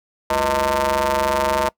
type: ring-modulated tone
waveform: sawtooth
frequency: 136.6 Hz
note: C#3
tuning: 25 cents flat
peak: -10 dBFS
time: 0.3-1.69 s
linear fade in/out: 5 ms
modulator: 763 Hz
effects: noise-tail reverb RT60 0.1 s tail -22 dB re dry